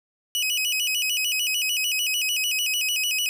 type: tone with vibrato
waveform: sawtooth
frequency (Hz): 2732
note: F7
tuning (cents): -39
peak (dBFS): -19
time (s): 0.35-3.29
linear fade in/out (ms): 0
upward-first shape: square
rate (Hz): 6.7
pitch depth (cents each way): 130
effects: none